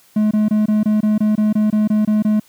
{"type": "tone bursts", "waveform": "triangle", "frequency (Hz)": 213, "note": "G#3", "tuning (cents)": 44, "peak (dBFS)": -10, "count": 13, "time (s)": [0.16, 2.398], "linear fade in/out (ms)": 5, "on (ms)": 150, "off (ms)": 24, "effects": ["white hiss -52 dBFS RMS until 2.48 s", "high-pass 60 Hz 12 dB/octave"]}